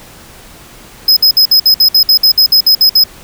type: tone bursts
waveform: square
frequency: 5090 Hz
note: D#8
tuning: 39 cents sharp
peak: -4 dBFS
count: 14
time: 1.08-3.039 s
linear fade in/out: 5 ms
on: 87 ms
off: 57 ms
effects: pink hiss -36 dBFS RMS until 3.23 s